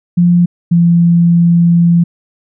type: tone pair in turn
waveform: sine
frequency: 174.61 / 170.82 Hz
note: F3 / F3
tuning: 0 / -38 cents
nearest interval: unison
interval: 38 cents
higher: first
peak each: -5 dBFS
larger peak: neither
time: 0.17-0.46 / 0.71-2.04 s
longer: second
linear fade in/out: 10 ms
effects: none